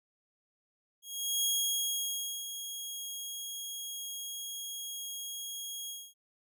15% pulse tone with ADSR envelope, 3289 Hz, G#7, 18 cents flat, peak -20 dBFS, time 1.02-6.14 s, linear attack 420 ms, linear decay 1000 ms, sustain -11 dB, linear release 250 ms, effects none

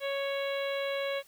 harmonic tone with a mistuned harmonic, 554.4 Hz, C#5, in tune, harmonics 1 / 2 / 3 / 4 / 5 / 6 / 7, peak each -31 / -42 / -42 / -40 / -44 / -44 / -45 dBFS, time 0-1.23 s, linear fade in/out 50 ms, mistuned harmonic 7, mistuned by +29 cents, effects white hiss -60 dBFS RMS until 1.27 s

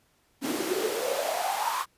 pink noise with high-pass filter sweep, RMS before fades -29 dBFS, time 0.41-1.86 s, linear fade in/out 50 ms, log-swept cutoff 270 to 1100 Hz, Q 8.8, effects pink hiss -67 dBFS RMS until 1.97 s + resampled to 32000 Hz

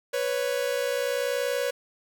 45% pulse tone pair together, 493.9 / 554.4 Hz, B4 / C#5, 0 / 0 cents, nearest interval major second, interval 200 cents, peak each -28 dBFS, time 0.13-1.71 s, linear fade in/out 10 ms, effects 10-bit

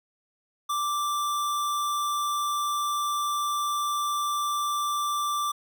square tone, 1174.7 Hz, D6, in tune, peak -26 dBFS, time 0.69-5.52 s, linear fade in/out 10 ms, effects none

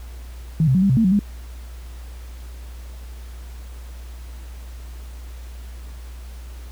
sine tone with pitch steps, 159.4 / 130.9 / 186.3 / 197.3 / 129.5 / 225.2 / 186 / 204.2 Hz, D#3 / C3 / F#3 / G3 / C3 / A3 / F#3 / G#3, +42 / +1 / +12 / +11 / -17 / +40 / +9 / -29 cents, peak -13 dBFS, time 0.6-1.192 s, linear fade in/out 2 ms, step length 74 ms, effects added 60 Hz sine -33 dBFS peak until 6.71 s + pink hiss -48 dBFS RMS until 6.71 s

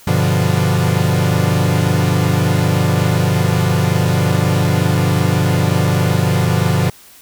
45% pulse chord, G dominant seventh, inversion none, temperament equal, 98 / 123.47 / 146.83 / 174.61 Hz, G2 / B2 / D3 / F3, 0 / 0 / 0 / 0 cents, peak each -18 dBFS, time 0.07-6.9 s, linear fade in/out 5 ms, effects white hiss -43 dBFS RMS until 7.21 s

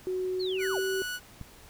sine tone with pitch glide, 370 to 382.6 Hz, F#4 to G4, 0 to -42 cents, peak -28 dBFS, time 0.07-1.02 s, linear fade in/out 0 ms, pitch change +58 cents, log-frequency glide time 0.42-0.66 s
sine linear sweep, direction down, 4520 to 248.7 Hz, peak -35 dBFS, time 0.39-0.81 s, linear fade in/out 20 ms
sawtooth tone, 1473 Hz, F#6, 8 cents flat, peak -29 dBFS, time 0.58-1.2 s, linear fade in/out 50 ms
click, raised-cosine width 5 ms, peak -28 dBFS, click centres 1.413 s
effects pink hiss -53 dBFS RMS until 1.69 s

